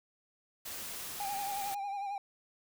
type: noise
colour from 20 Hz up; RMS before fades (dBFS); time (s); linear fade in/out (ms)
white; -42; 0.65-1.75; 10
type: tone with vibrato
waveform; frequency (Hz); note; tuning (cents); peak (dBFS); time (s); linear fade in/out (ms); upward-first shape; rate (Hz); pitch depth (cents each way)
triangle; 800; G5; +35; -33; 1.2-2.18; 2; sine; 11; 48
effects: none